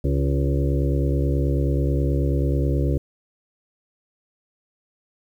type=harmonic tone with a mistuned harmonic; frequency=69.3 Hz; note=C#2; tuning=in tune; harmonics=1 / 2 / 4 / 5 / 6 / 7 / 8; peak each=-21 / -23 / -28 / -29 / -34 / -32 / -34 dBFS; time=0.04-2.98 s; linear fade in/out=5 ms; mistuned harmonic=6; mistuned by=-32 cents; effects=9-bit